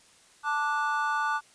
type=chord; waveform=triangle; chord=D major; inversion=second; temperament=just; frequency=881 / 1174.7 / 1468.3 Hz; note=A5 / D6 / F#6; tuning=+2 / 0 / -14 cents; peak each=-28 dBFS; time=0.43-1.41 s; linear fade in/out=50 ms; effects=white hiss -58 dBFS RMS until 1.54 s + resampled to 22050 Hz